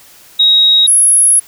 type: tone pair in turn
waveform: sine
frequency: 3793 / 10741 Hz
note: A#7 / E9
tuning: +29 / +31 cents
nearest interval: octave + tritone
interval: 1802 cents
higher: second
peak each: -5 dBFS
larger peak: neither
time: 0.39-0.87 / 0.87-1.4 s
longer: second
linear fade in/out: 10 ms
effects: white hiss -41 dBFS RMS until 1.47 s